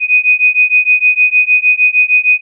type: beating tone pair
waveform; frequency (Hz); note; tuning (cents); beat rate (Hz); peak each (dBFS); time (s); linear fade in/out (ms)
sine; 2489 / 2495.5; D#7 / D#7; 0 / +5; 6.5; -10; 0-2.41; 50
effects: none